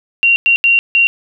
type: tone bursts at uneven times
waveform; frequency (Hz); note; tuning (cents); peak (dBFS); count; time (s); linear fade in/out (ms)
sine; 2757; F7; -23; -7; 4; 0.23-0.36 / 0.46-0.56 / 0.64-0.79 / 0.95-1.07; 0
effects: none